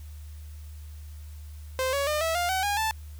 sawtooth tone with pitch steps, 520 / 560.6 / 604.3 / 651.4 / 702.2 / 756.9 / 816 / 879.6 Hz, C5 / C#5 / D5 / E5 / F5 / F#5 / G#5 / A5, -11 / +19 / +49 / -21 / +9 / +39 / -31 / -1 cents, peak -21 dBFS, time 1.79-2.91 s, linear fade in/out 0 ms, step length 140 ms, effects added 75 Hz sine -39 dBFS peak until 3.19 s + white hiss -57 dBFS RMS until 3.19 s

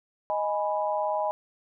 sine chord, G# minor, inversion second, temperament equal, 622.3 / 830.6 / 987.8 Hz, D#5 / G#5 / B5, 0 / 0 / 0 cents, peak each -28 / -29 / -31 dBFS, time 0.3-1.31 s, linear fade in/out 0 ms, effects none

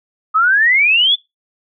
sine exponential sweep, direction up, 1244.5 to 3528 Hz, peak -9 dBFS, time 0.34-1.16 s, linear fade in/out 20 ms, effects noise-tail reverb RT60 0.2 s tail -22 dB re dry

